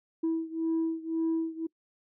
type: beating tone pair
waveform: sine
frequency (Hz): 325.3 / 327.2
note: E4 / E4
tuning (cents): -23 / -13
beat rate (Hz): 1.9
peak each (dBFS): -28 / -30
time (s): 0.23-1.67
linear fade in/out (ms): 10
effects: noise-tail reverb RT60 0.1 s tail -24 dB re dry + tanh soft clip ceiling -23 dBFS